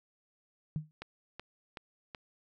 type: tone with exponential decay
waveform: sine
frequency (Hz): 154.1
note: D#3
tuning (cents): -16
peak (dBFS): -28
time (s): 0.76-0.91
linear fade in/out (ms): 0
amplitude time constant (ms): 31
type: click train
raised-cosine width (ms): 0.3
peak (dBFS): -26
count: 4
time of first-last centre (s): 1.02-2.148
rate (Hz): 2.66
effects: none